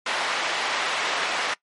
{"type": "band-pass noise", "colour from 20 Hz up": "pink", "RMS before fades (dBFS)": -26, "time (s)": [0.06, 1.54], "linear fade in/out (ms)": 5, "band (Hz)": [780, 3600], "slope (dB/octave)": 12, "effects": ["noise-tail reverb RT60 0.1 s tail -20 dB re dry", "MP3 48 kbps"]}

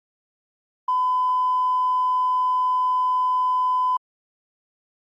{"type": "tone with tanh clipping", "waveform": "triangle", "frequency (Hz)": 1008, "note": "B5", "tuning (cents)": 35, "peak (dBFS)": -18, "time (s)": [0.88, 3.97], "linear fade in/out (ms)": 5, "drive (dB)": 4, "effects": ["Opus 24 kbps"]}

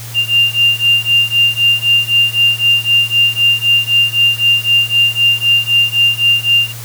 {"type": "beating tone pair", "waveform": "sine", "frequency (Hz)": [2792, 2795.9], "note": ["F7", "F7"], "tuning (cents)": [-1, 1], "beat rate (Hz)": 3.9, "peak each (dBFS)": -12, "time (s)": [0.14, 6.73], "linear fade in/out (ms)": 50, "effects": ["added 116 Hz sine -27 dBFS peak until 6.84 s", "white hiss -31 dBFS RMS until 6.84 s"]}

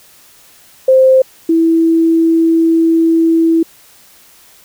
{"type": "tone pair in turn", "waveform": "sine", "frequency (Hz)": [523.3, 328.3], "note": ["C5", "E4"], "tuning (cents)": [0, -7], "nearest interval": "minor sixth", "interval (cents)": 807, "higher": "first", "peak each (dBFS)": [-4, -7], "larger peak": "first", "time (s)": [[0.88, 1.22], [1.49, 3.63]], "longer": "second", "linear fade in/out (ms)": 5, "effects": ["white hiss -44 dBFS RMS until 4.64 s"]}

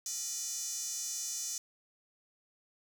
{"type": "tone with high-pass filter", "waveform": "square", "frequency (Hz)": 270.9, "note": "C#4", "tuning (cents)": -40, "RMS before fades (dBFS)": -38, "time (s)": [0.06, 1.58], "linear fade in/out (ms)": 2, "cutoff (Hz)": 6300, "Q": 4.7, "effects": []}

